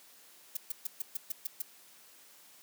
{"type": "noise bursts", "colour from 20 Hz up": "violet", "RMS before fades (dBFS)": -34, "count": 8, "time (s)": [0.55, 1.62], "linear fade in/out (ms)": 5, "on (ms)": 20, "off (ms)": 130, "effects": ["white hiss -58 dBFS RMS until 2.62 s", "high-pass 200 Hz 12 dB/octave"]}